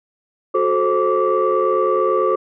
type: tone cluster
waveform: sine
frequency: 367.2 / 436.3 / 528 / 1162 Hz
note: F#4 / A4 / C5 / D6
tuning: -13 / -15 / +16 / -19 cents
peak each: -19 dBFS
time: 0.54-2.36 s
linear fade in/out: 10 ms
effects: tanh soft clip ceiling -7 dBFS